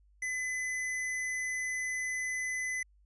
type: tone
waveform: square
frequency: 2015 Hz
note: B6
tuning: 34 cents sharp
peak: -33 dBFS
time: 0.22-2.83 s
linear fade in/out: 5 ms
effects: added 50 Hz sine -61 dBFS peak until 3.05 s + resampled to 24000 Hz